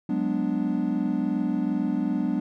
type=chord; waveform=triangle; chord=G# half-diminished seventh; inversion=third; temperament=equal; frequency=185 / 207.7 / 246.9 / 293.7 Hz; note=F#3 / G#3 / B3 / D4; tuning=0 / 0 / 0 / 0 cents; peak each=-28 / -27 / -26 / -26 dBFS; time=0.09-2.4 s; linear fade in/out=5 ms; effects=none